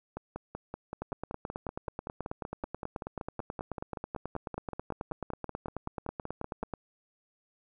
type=two click trains; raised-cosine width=1 ms; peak=-23 / -21 dBFS; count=35 / 54; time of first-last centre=0.17-6.634 / 1.02-6.737 s; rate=5.26 / 9.27 Hz; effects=none